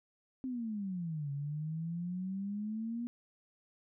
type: exponential two-way sweep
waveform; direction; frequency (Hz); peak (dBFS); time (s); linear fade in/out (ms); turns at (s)
sine; down then up; 264.8 to 139.4 to 241.1; -35; 0.44-3.07; 0; 1.31
effects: none